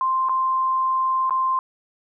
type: tone with dropouts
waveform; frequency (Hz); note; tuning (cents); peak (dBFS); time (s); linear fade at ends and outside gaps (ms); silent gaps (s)
sine; 1046.5; C6; 0; -18; 0.01-1.59; 1; 0.287-0.294 / 1.296-1.307
effects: none